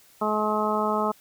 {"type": "harmonic tone", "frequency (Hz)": 213, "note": "G#3", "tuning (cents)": 44, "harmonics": [1, 2, 3, 4, 5, 6], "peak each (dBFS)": [-29, -29, -29, -29, -29, -29], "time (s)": [0.21, 1.12], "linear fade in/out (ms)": 10, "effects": ["white hiss -56 dBFS RMS until 1.2 s"]}